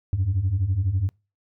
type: beating tone pair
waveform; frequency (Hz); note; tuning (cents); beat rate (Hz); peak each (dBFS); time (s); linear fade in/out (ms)
sine; 87.2 / 99.2; F2 / G2; -2 / +21; 12; -24 / -20; 0.13-1.09; 0
effects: noise-tail reverb RT60 0.3 s tail -26 dB re dry + tanh soft clip ceiling -16 dBFS